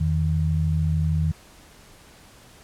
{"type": "tone pair together", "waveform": "sine", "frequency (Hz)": [83.7, 157.05], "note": ["E2", "D#3"], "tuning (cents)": [27, 16], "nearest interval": "major seventh", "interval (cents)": 1089, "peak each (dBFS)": -22, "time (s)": [0, 1.32], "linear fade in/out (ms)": 10, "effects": ["pink hiss -50 dBFS RMS until 2.63 s", "low-pass 12000 Hz 12 dB/octave"]}